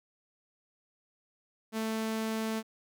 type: tone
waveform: sawtooth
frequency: 221.2 Hz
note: A3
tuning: 9 cents sharp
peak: -27 dBFS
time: 1.72-2.63 s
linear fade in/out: 50 ms
effects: none